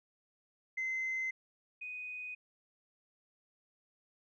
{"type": "tone pair in turn", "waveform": "sine", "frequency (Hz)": [2062, 2492], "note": ["C7", "D#7"], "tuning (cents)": [-26, 2], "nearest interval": "minor third", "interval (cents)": 328, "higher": "second", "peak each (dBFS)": [-32, -40], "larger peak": "first", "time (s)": [[0.77, 1.31], [1.81, 2.35]], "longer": "neither", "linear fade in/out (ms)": 10, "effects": ["tanh soft clip ceiling -30 dBFS"]}